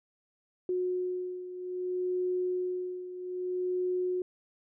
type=beating tone pair; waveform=sine; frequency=363.7 / 364.32 Hz; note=F#4 / F#4; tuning=-30 / -27 cents; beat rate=0.62 Hz; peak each=-31 / -36 dBFS; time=0.69-4.22 s; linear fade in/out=2 ms; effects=none